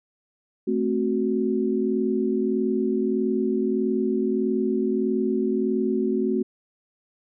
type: chord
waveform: sine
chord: F# diminished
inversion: first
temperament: equal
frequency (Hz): 220 / 261.6 / 370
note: A3 / C4 / F#4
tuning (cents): 0 / 0 / 0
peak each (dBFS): -25 / -26 / -24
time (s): 0.67-6.43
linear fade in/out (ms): 10
effects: none